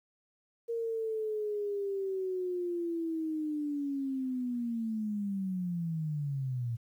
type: linear sweep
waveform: sine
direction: down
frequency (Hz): 466.2 to 114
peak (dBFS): -31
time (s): 0.68-6.77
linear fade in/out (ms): 20
effects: 11-bit